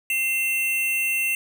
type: tone pair together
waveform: square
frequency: 2093 / 2700 Hz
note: C7 / E7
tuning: 0 / +41 cents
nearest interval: major third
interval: 441 cents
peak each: -33 / -22 dBFS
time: 0.1-1.35 s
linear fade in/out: 2 ms
effects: none